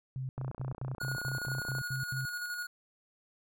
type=tone bursts; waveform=sine; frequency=130.81 Hz; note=C3; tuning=in tune; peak=-34 dBFS; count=10; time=0.16-2.252 s; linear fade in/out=0 ms; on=130 ms; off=88 ms
type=click train; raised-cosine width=1 ms; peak=-29 dBFS; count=43; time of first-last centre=0.38-1.785 s; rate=29.9 Hz
type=tone with tremolo; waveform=square; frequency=1446 Hz; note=F#6; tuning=40 cents flat; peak=-35 dBFS; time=1-2.67 s; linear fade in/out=10 ms; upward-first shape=square; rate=12 Hz; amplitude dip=35%
effects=none